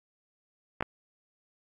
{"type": "clicks", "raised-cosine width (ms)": 0.5, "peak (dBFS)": -14, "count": 2, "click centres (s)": [0.808, 0.825], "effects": ["AAC 32 kbps"]}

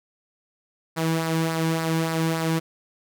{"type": "tone with flanger", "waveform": "sawtooth", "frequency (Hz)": 162.6, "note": "E3", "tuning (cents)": -23, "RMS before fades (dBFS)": -24, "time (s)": [0.96, 2.6], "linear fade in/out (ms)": 20, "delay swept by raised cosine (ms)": [0.3, 1.6], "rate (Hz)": 3.5, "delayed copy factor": -0.5, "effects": []}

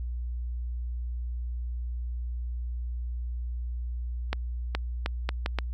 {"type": "accelerating click train", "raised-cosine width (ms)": 0.3, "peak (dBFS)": -12, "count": 6, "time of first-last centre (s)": [4.33, 5.587], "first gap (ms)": 420, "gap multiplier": 0.74, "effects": ["added 60 Hz sine -30 dBFS peak until 5.73 s"]}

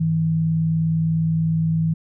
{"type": "tone pair together", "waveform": "sine", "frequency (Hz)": [101.7, 161.44], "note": ["G#2", "E3"], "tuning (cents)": [-36, -36], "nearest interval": "minor sixth", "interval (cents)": 800, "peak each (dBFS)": [-29, -17], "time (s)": [0, 1.94], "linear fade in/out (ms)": 10, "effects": []}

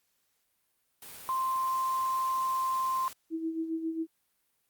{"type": "noise", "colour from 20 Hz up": "white", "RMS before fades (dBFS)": -46, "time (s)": [1.02, 3.13], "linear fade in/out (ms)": 2}
{"type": "tone", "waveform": "sine", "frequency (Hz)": 1046.5, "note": "C6", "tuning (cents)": 0, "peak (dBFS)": -27, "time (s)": [1.29, 3.08], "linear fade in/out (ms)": 0}
{"type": "tone with tremolo", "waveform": "sine", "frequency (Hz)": 324.5, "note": "E4", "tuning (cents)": -27, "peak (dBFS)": -28, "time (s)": [3.3, 4.07], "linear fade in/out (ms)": 50, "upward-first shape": "sine", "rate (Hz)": 7.4, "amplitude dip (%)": 60}
{"effects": ["white hiss -75 dBFS RMS until 4.69 s", "Opus 48 kbps"]}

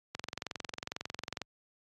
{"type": "click train", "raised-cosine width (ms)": 0.2, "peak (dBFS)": -19, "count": 29, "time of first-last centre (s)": [0.15, 1.417], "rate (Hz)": 22.1, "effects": ["high-pass 80 Hz 12 dB/octave", "AAC 32 kbps"]}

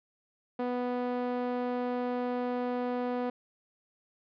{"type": "tone with band-pass filter", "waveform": "sawtooth", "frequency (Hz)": 246.9, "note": "B3", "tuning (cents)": 0, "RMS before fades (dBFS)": -32, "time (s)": [0.59, 3.3], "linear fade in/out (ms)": 5, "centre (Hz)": 540, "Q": 1, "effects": ["resampled to 11025 Hz"]}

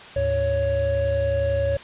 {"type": "tone cluster", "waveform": "triangle", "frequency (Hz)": [75.8, 106.8, 557], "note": ["D#2", "G#2", "C#5"], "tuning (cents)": [-45, 49, 8], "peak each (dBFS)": [-25, -26, -19], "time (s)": [0.16, 1.77], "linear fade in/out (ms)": 5, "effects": ["white hiss -41 dBFS RMS until 1.83 s", "resampled to 8000 Hz"]}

